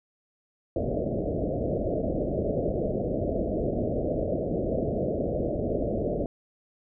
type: low-pass noise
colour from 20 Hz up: white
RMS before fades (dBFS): -28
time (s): 0.76-6.26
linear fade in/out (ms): 2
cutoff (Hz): 660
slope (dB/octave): 96
effects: none